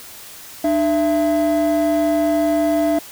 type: tone pair together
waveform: triangle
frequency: 300 / 668.4 Hz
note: D4 / E5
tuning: +37 / +24 cents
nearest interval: octave + major second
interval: 1387 cents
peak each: -14 dBFS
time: 0.64-2.99 s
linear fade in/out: 5 ms
effects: tanh soft clip ceiling -10 dBFS + white hiss -38 dBFS RMS until 3.11 s